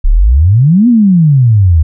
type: exponential two-way sweep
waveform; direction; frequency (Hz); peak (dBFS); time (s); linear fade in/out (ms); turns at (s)
sine; up then down; 30.84 to 250 to 75.3; -3; 0.04-1.83; 10; 0.88
effects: none